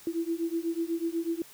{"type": "beating tone pair", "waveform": "sine", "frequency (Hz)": [329.3, 337.4], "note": ["E4", "E4"], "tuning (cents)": [-2, 40], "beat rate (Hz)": 8.1, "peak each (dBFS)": [-31, -31], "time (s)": [0.07, 1.42], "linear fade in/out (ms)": 2, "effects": ["white hiss -52 dBFS RMS until 1.53 s"]}